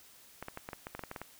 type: clicks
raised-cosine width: 0.5 ms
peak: -25 dBFS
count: 12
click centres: 0.426 / 0.484 / 0.574 / 0.689 / 0.732 / 0.869 / 0.95 / 0.993 / 1.037 / 1.114 / 1.162 / 1.216 s
effects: white hiss -58 dBFS RMS until 1.39 s